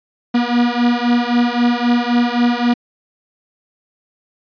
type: beating tone pair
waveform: 45% pulse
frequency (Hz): 238.8 / 242.6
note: A#3 / B3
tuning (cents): +42 / -31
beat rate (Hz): 3.8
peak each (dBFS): -16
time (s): 0.34-2.74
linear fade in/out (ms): 10
effects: resampled to 11025 Hz